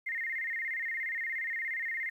sine tone with vibrato, 1968 Hz, B6, 7 cents flat, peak -32 dBFS, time 0.06-2.1 s, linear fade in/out 10 ms, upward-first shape square, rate 17 Hz, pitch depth 110 cents each way, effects 11-bit

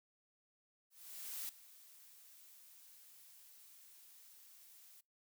blue noise with ADSR envelope, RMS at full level -43 dBFS, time 0.9-5.01 s, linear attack 590 ms, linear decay 3 ms, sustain -18 dB, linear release 9 ms, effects noise-tail reverb RT60 0.2 s tail -24 dB re dry

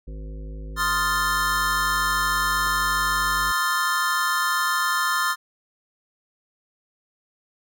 harmonic tone, 52.4 Hz, G#1, 16 cents sharp, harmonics 1 / 3 / 5 / 7 / 9 / 10, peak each -32 / -42 / -46 / -49 / -51 / -52 dBFS, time 0.07-3.52 s, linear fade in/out 10 ms
square chord, F dominant seventh, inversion second, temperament equal, 1046.5 / 1244.5 / 1396.9 / 1760 Hz, C6 / Eb6 / F6 / A6, 0 / 0 / 0 / 0 cents, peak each -27 dBFS, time 0.76-5.36 s, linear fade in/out 50 ms
clicks, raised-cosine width 1 ms, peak -28 dBFS, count 2, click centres 2.663 / 2.672 s
effects none

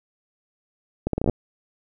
accelerating click train, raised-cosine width 2 ms, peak -9 dBFS, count 9, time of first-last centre 1.07-1.297 s, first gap 63 ms, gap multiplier 0.75, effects none

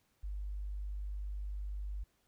sine tone, 50 Hz, G1, 35 cents sharp, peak -37 dBFS, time 0.23-2.04 s, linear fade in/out 10 ms, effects pink hiss -75 dBFS RMS until 2.27 s

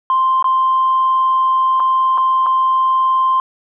sine tone with dropouts, 1046.5 Hz, C6, in tune, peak -10 dBFS, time 0.1-3.4 s, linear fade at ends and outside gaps 1 ms, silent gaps 0.426-0.443 / 1.798-1.802 / 2.176-2.18 / 2.462-2.466 s, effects tanh soft clip ceiling -7 dBFS

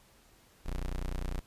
30% pulse tone, 30.13 Hz, B0, 42 cents flat, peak -30 dBFS, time 0.65-1.41 s, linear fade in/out 20 ms, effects pink hiss -62 dBFS RMS until 1.46 s + resampled to 32000 Hz

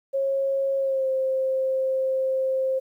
sine tone with pitch glide, 544 to 527 Hz, C#5 to C5, -33 to +12 cents, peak -21 dBFS, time 0.13-2.8 s, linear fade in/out 20 ms, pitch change -55 cents, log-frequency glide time 0.78-1.08 s, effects 10-bit

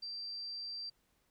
sine tone, 4699 Hz, D8, in tune, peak -40 dBFS, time 0.02-0.9 s, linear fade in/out 10 ms, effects pink hiss -75 dBFS RMS until 1.3 s

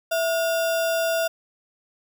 sine tone with sample-and-hold, 660 Hz, E5, 2 cents sharp, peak -20 dBFS, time 0.11-1.28 s, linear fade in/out 10 ms, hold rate 2100 Hz, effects none

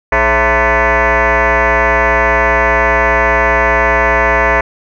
sine tone with frequency modulation, 541 Hz, C#5, 42 cents flat, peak -7 dBFS, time 0.12-4.61 s, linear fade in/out 5 ms, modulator 241 Hz, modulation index 6.7, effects tanh soft clip ceiling -3 dBFS

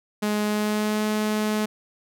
sawtooth tone with pitch glide, 209.9 to 213.4 Hz, G#3 to G#3, +19 to +47 cents, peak -18 dBFS, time 0.22-1.66 s, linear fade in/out 10 ms, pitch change +28 cents, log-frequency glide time 0.44-1.04 s, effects none

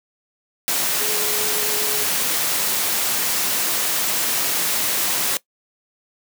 sine tone in noise, 423.4 Hz, G#4, 33 cents sharp, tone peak -30 dBFS, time 1.01-2.03 s, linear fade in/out 0 ms, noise white, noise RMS -21 dBFS, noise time 0.68-5.37 s, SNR -12 dB, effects noise-tail reverb RT60 0.1 s tail -20 dB re dry + high-pass 150 Hz 12 dB/octave

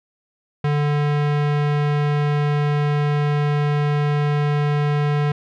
square tone with low-pass filter, 146.83 Hz, D3, in tune, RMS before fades -19 dBFS, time 0.64-5.32 s, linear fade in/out 5 ms, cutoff 2600 Hz, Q 0.87, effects none

